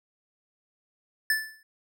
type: tone with exponential decay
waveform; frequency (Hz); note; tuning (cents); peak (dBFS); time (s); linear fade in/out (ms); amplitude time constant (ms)
square; 1751; A6; -9; -20; 1.3-1.63; 2; 70
effects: none